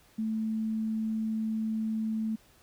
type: tone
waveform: sine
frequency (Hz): 220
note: A3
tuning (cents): 0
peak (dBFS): -28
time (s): 0.18-2.36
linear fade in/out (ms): 10
effects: pink hiss -61 dBFS RMS until 2.62 s